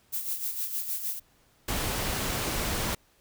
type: noise with tremolo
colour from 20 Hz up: violet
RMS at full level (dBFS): -30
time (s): 0.12-1.2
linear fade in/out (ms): 20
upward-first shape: sine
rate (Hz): 6.5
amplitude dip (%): 60
type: noise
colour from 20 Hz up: pink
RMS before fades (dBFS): -30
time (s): 1.68-2.95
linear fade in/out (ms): 5
effects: pink hiss -64 dBFS RMS until 3.2 s